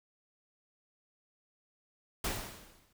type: noise with exponential decay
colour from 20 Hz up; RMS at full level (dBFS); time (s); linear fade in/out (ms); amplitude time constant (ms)
pink; -32; 2.24-2.93; 5; 150
effects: none